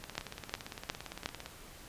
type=two click trains; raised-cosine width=0.2 ms; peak=-24 / -15 dBFS; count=26 / 4; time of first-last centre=0.04-1.46 / 0.18-1.259 s; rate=17.6 / 2.78 Hz; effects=pink hiss -52 dBFS RMS until 1.88 s + resampled to 32000 Hz